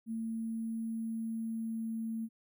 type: tone with sample-and-hold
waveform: sine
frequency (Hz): 224.9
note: A3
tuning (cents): +38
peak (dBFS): -34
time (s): 0.06-2.29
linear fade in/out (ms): 50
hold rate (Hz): 11025
effects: none